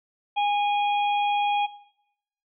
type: harmonic tone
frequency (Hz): 821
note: G#5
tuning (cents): -20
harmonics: 1 / 3 / 4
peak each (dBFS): -21 / -31 / -33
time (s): 0.36-1.67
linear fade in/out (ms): 20
effects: noise-tail reverb RT60 0.8 s tail -18 dB re dry